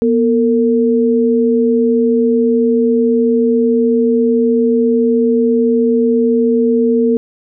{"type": "tone pair together", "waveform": "sine", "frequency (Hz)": [240.8, 454.6], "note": ["B3", "A#4"], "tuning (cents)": [-44, -43], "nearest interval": "major seventh", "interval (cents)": 1101, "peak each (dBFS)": -12, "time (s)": [0.02, 7.17], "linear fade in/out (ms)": 0, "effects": []}